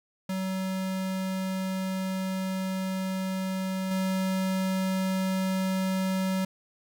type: tone with level steps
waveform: square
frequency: 189 Hz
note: F#3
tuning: 37 cents sharp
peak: -29 / -26 dBFS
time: 0.29-6.45 s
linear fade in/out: 5 ms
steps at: 3.91 s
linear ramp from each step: 2 ms
effects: 11-bit